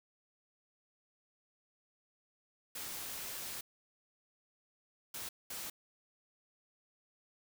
white noise bursts at uneven times, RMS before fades -43 dBFS, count 3, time 2.75-3.61 / 5.14-5.29 / 5.5-5.7 s, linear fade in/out 5 ms, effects none

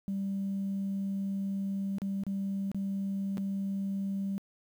sine tone with dropouts, 196 Hz, G3, in tune, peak -29 dBFS, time 0.08-4.38 s, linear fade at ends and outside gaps 0 ms, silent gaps 1.984-2.018 / 2.236-2.266 / 2.716-2.746 / 3.372-3.38 s, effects tanh soft clip ceiling -27 dBFS + 10-bit

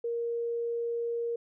sine tone, 468.6 Hz, A#4, 9 cents sharp, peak -29 dBFS, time 0.04-1.36 s, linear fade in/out 5 ms, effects none

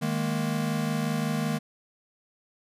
square chord, D# suspended fourth, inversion none, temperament equal, 155.56 / 207.7 / 233.1 Hz, D#3 / G#3 / A#3, 0 / 0 / 0 cents, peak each -30 / -32 / -31 dBFS, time 0.01-1.59 s, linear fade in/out 20 ms, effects resampled to 32000 Hz

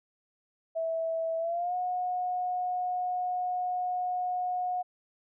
sine tone with pitch glide, 654 to 725.7 Hz, E5 to F#5, -14 to -34 cents, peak -28 dBFS, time 0.75-4.83 s, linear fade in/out 20 ms, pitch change +180 cents, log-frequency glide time 1.38-1.75 s, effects none

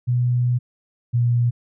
sine tone pair in turn, 122.9 / 120.02 Hz, B2 / B2, -8 / -49 cents, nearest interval unison, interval 41 cents, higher first, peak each -16 / -15 dBFS, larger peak second, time 0.07-0.59 / 1.13-1.51 s, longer first, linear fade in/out 20 ms, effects none

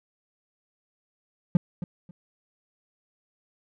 triangle tone with echo, 174.61 Hz, F3, in tune, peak -12 dBFS, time 1.55-1.57 s, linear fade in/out 2 ms, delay 270 ms, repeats 2, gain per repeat -14 dB, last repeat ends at 2.11 s, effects none

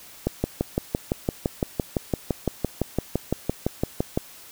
click train, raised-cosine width 2 ms, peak -8 dBFS, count 24, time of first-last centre 0.27-4.175 s, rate 5.89 Hz, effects white hiss -46 dBFS RMS until 4.51 s

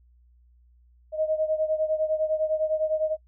sine beating tone pair, 622.3 / 632.2 Hz, D#5 / D#5, 0 / +27 cents, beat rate 9.9 Hz, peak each -24 / -28 dBFS, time 1.12-3.17 s, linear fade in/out 50 ms, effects noise-tail reverb RT60 0.1 s tail -22 dB re dry + added 60 Hz sine -55 dBFS peak until 3.27 s

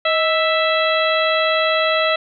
harmonic tone with a mistuned harmonic, 659.3 Hz, E5, in tune, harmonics 1 / 2 / 3 / 4 / 5 / 6, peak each -18 / -21 / -23 / -24 / -25 / -26 dBFS, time 0.05-2.16 s, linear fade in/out 5 ms, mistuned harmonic 1, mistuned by -75 cents, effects none

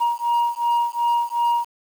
sine beating tone pair, 945 / 947.7 Hz, A#5 / A#5, +23 / +28 cents, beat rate 2.7 Hz, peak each -19 dBFS, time 0-1.65 s, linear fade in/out 20 ms, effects tanh soft clip ceiling -15 dBFS + 7-bit

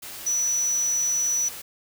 sine tone in noise, 5920 Hz, F#8, in tune, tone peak -21 dBFS, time 0.26-1.49 s, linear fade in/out 10 ms, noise white, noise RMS -38 dBFS, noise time 0.02-1.62 s, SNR +14 dB, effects none

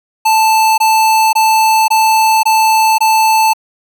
square tone bursts, 880 Hz, A5, in tune, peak -8 dBFS, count 6, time 0.25-3.535 s, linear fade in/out 10 ms, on 530 ms, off 21 ms, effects none

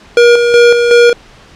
square tone with tremolo, 476.4 Hz, A#4, 38 cents sharp, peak -3 dBFS, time 0.17-1.13 s, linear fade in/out 2 ms, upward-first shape square, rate 2.7 Hz, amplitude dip 45%, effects pink hiss -39 dBFS RMS until 1.55 s + low-pass 5000 Hz 12 dB/octave

